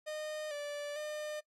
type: tone with pitch steps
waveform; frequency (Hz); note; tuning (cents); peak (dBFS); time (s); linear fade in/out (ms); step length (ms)
45% pulse; 613 / 583 / 605; D#5 / D5 / D#5; -26 / -13 / -49; -38; 0.06-1.41; 20; 450
effects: noise-tail reverb RT60 0.1 s tail -20 dB re dry + low-pass 10000 Hz 12 dB/octave